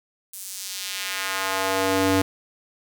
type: tone with high-pass filter sweep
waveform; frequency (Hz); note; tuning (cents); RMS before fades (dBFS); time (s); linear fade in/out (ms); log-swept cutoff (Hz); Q
square; 95.8; G2; -39; -25; 0.33-2.22; 5; 10000 to 210; 1
effects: none